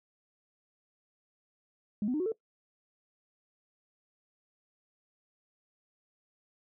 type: tone with pitch steps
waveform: sine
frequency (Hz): 207.7 / 251.3 / 304.1 / 367.9 / 445.2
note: G#3 / B3 / D#4 / F#4 / A4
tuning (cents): 0 / +30 / -40 / -10 / +20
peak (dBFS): -27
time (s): 2.02-2.32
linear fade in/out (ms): 2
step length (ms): 60
effects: noise-tail reverb RT60 0.1 s tail -20 dB re dry + tanh soft clip ceiling -23 dBFS